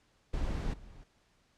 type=noise with level steps; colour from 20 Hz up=brown; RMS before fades=-33 / -51 dBFS; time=0.33-1.04 s; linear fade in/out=10 ms; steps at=0.73 s; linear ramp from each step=10 ms; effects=pink hiss -70 dBFS RMS until 1.57 s + low-pass 7000 Hz 12 dB/octave